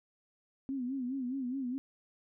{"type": "tone with vibrato", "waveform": "sine", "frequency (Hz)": 258.8, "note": "C4", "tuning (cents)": -19, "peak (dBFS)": -33, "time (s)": [0.69, 1.78], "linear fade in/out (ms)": 0, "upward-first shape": "sine", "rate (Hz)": 4.8, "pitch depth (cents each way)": 110, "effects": []}